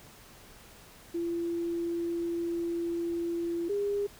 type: tone pair in turn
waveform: sine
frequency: 340 / 405.6 Hz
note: F4 / G#4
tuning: -46 / -41 cents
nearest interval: minor third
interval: 305 cents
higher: second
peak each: -29 / -27 dBFS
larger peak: second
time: 1.14-3.69 / 3.69-4.07 s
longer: first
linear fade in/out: 10 ms
effects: pink hiss -53 dBFS RMS until 4.19 s